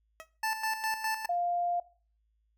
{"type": "tone with exponential decay", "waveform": "15% pulse", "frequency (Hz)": 640, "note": "D#5", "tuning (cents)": 49, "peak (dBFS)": -33, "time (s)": [0.2, 0.29], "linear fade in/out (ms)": 0, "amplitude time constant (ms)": 18}
{"type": "tone with tremolo", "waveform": "25% pulse", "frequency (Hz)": 880, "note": "A5", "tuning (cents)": 0, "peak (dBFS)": -25, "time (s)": [0.43, 1.26], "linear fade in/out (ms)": 5, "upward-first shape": "square", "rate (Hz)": 4.9, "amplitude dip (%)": 60}
{"type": "tone", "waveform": "sine", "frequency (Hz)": 700, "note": "F5", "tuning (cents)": 4, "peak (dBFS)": -27, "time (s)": [1.29, 1.8], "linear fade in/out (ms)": 5}
{"effects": ["noise-tail reverb RT60 0.4 s tail -19 dB re dry", "added 54 Hz sine -70 dBFS peak until 2.57 s"]}